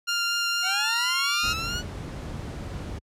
15% pulse tone with vibrato, 1396.9 Hz, F6, in tune, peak -17 dBFS, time 0.07-1.54 s, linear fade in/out 20 ms, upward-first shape triangle, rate 4.2 Hz, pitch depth 8 cents each way
15% pulse linear sweep, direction up, 723 to 1479 Hz, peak -22 dBFS, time 0.62-1.83 s, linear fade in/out 50 ms
brown noise, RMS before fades -31 dBFS, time 1.43-2.99 s, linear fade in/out 10 ms
effects high-pass 60 Hz 12 dB/octave + low-pass 10000 Hz 12 dB/octave

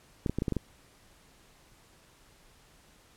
clicks, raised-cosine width 3 ms, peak -16 dBFS, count 7, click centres 0.262 / 0.296 / 0.386 / 0.421 / 0.482 / 0.523 / 0.567 s, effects pink hiss -60 dBFS RMS until 3.16 s + low-pass 12000 Hz 12 dB/octave

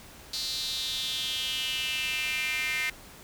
square tone with high-pass filter sweep, 140 Hz, C#3, 18 cents sharp, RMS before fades -31 dBFS, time 0.33-2.9 s, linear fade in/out 5 ms, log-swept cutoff 4300 to 2100 Hz, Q 5.5, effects pink hiss -49 dBFS RMS until 3.23 s

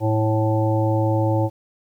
harmonic tone, 109.4 Hz, A2, 9 cents flat, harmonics 1 / 3 / 5 / 7 / 8, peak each -19 / -23 / -24 / -30 / -28 dBFS, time 0-1.5 s, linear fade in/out 50 ms, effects 9-bit

